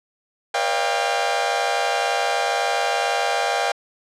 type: tone cluster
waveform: sawtooth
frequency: 483.4 / 555 / 607 / 694 / 796 Hz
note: B4 / C#5 / D#5 / F5 / G5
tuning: -37 / +2 / -43 / -11 / +26 cents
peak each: -25 / -25 / -25 / -21 / -19 dBFS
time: 0.54-3.72 s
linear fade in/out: 5 ms
effects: low-pass 7000 Hz 12 dB/octave